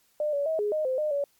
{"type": "tone with pitch steps", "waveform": "sine", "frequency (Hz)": [601, 569, 639, 415.7, 617, 518, 608, 568], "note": ["D5", "C#5", "D#5", "G#4", "D#5", "C5", "D#5", "C#5"], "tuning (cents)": [40, 45, 46, 2, -15, -17, -40, 42], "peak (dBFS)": -24, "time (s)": [0.2, 1.24], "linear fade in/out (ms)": 2, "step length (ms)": 130, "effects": ["white hiss -66 dBFS RMS until 1.39 s", "MP3 96 kbps"]}